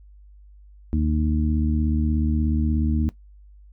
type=harmonic tone; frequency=76.7 Hz; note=D#2; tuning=24 cents flat; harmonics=1 / 2 / 3 / 4; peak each=-21 / -30 / -24 / -29 dBFS; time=0.93-3.09 s; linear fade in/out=0 ms; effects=noise-tail reverb RT60 0.1 s tail -17 dB re dry + added 50 Hz sine -45 dBFS peak until 3.72 s